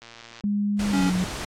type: click train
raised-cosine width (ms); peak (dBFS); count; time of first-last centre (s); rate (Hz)
0.2; -26; 46; 0.02-0.408; 116
type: tone with pitch glide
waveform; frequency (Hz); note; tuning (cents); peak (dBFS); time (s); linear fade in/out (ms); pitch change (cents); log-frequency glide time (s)
sine; 204.7 to 182.37; G#3 to F#3; -25 to -25; -21; 0.44-1.24; 0; -200; 0.9-1.04
type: noise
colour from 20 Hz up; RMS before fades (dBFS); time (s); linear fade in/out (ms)
pink; -32; 0.79-1.45; 5
type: tone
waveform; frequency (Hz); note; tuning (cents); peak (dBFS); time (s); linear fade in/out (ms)
square; 278.7; C#4; +9; -23; 0.93-1.1; 5
effects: low-pass 8000 Hz 12 dB/octave + AAC 64 kbps